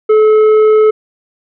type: tone with tanh clipping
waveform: triangle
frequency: 431.3 Hz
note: A4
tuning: 35 cents flat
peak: -6 dBFS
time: 0.09-0.91 s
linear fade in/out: 10 ms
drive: 11 dB
effects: none